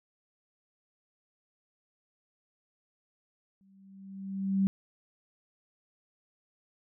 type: tone with exponential growth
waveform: sine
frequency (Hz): 194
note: G3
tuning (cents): -18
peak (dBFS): -21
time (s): 3.61-4.67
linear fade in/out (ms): 0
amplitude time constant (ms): 230
effects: none

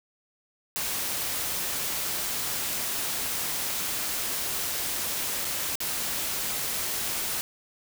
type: noise with dropouts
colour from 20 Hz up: white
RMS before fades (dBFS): -30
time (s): 0.76-7.41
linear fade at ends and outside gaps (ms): 0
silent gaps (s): 5.447-5.451 / 5.755-5.804
effects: none

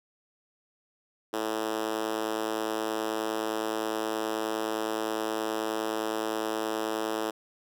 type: tone with high-pass filter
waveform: 5% pulse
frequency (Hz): 109.6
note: A2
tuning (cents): -6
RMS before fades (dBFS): -31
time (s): 1.33-7.31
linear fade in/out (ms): 10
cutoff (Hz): 350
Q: 2.3
effects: none

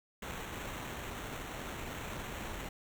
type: noise with sample-and-hold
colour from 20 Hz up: pink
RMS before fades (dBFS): -42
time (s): 0.22-2.69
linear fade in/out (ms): 5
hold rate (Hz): 4900
effects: none

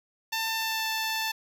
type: tone with pitch glide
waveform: 10% pulse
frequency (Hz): 894 to 883.2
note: A5 to A5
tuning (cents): +27 to +6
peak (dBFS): -19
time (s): 0.32-1.32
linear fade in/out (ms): 10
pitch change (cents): -21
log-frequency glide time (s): 0.53-0.88
effects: none

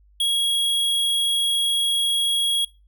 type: tone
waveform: square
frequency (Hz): 3309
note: G#7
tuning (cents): -7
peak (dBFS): -19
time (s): 0.2-2.65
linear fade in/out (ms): 5
effects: noise-tail reverb RT60 0.3 s tail -26 dB re dry + added 50 Hz sine -52 dBFS peak until 2.87 s

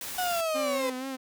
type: noise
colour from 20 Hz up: white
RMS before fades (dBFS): -37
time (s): 0.01-0.41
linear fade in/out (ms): 2
type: linear sweep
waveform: 35% pulse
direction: down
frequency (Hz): 740 to 502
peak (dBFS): -25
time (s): 0.18-0.9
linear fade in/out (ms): 5
type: tone with vibrato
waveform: sawtooth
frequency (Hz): 261.6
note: C4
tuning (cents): 0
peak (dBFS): -29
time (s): 0.54-1.17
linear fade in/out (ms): 20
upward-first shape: sine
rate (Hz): 4.2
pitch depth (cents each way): 54
effects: none

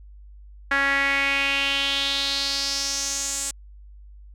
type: tone with band-pass filter sweep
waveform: sawtooth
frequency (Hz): 277.2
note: C#4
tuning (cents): 0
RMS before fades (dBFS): -24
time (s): 0.71-3.51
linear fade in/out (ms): 5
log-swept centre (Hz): 1700 to 7900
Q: 4
effects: added 50 Hz sine -42 dBFS peak until 4.34 s

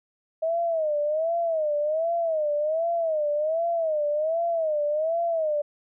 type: tone with vibrato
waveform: sine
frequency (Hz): 633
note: D#5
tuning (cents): +30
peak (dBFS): -22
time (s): 0.42-5.62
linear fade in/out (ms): 10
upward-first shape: sine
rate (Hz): 1.3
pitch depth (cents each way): 130
effects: none

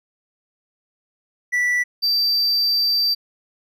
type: tone pair in turn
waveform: triangle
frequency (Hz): 1963 / 4669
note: B6 / D8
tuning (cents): -11 / -11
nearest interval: octave + minor third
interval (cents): 1500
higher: second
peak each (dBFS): -15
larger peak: neither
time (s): 1.52-1.84 / 2.02-3.15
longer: second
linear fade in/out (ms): 20
effects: none

